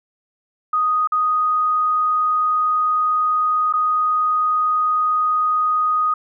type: tone with dropouts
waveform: sine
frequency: 1244.5 Hz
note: D#6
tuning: in tune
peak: -15 dBFS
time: 0.73-6.14 s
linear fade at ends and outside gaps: 5 ms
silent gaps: 1.074-1.12 / 3.727-3.736 s
effects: none